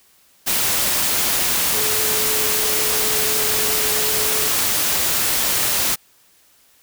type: tone in noise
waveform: sine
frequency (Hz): 430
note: A4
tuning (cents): -40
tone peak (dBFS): -28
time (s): 1.73-4.49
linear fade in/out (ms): 20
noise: white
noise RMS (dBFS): -19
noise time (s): 0.46-5.96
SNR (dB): -12
effects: white hiss -55 dBFS RMS until 6.82 s